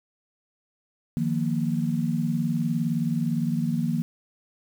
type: chord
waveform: sine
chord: Eb suspended second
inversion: none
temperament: just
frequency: 155.56 / 175.01 / 233.3 Hz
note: Eb3 / F3 / Bb3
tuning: 0 / +4 / +2 cents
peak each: -27 / -28 / -26 dBFS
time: 1.17-4.02 s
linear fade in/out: 0 ms
effects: 8-bit